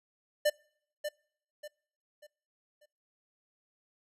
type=tone with echo; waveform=square; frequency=596 Hz; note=D5; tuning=25 cents sharp; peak=-24 dBFS; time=0.45-0.5 s; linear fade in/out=10 ms; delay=590 ms; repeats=4; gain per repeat=-9 dB; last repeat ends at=2.86 s; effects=noise-tail reverb RT60 0.6 s tail -26 dB re dry + resampled to 32000 Hz